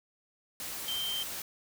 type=tone in noise; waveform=sine; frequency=3136 Hz; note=G7; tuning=in tune; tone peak=-32 dBFS; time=0.88-1.23 s; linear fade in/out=2 ms; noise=white; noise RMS=-39 dBFS; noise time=0.6-1.42 s; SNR=+4 dB; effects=none